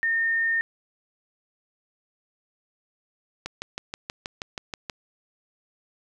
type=tone; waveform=sine; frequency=1825 Hz; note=A#6; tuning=37 cents flat; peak=-21 dBFS; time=0.03-0.61 s; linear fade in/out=0 ms
type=click train; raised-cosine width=0.2 ms; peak=-14 dBFS; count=10; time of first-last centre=3.46-4.898 s; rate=6.26 Hz
effects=none